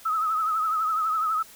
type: tone with vibrato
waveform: sine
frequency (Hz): 1283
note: E6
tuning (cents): -47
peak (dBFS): -22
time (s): 0.05-1.43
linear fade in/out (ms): 10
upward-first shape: triangle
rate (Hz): 12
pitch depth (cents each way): 74
effects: white hiss -49 dBFS RMS until 1.55 s